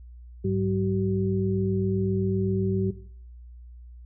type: tone cluster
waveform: sine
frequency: 102.2 / 189.9 / 381 Hz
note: G#2 / F#3 / G4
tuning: -27 / +45 / -49 cents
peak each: -27 dBFS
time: 0.44-2.91 s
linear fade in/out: 10 ms
effects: noise-tail reverb RT60 0.6 s tail -17 dB re dry + added 60 Hz sine -42 dBFS peak until 4.05 s